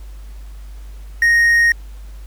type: tone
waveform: triangle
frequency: 1864.7 Hz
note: A#6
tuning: in tune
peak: -8 dBFS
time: 1.22-1.72 s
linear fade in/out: 2 ms
effects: added 50 Hz sine -31 dBFS peak until 2.26 s + pink hiss -50 dBFS RMS until 2.26 s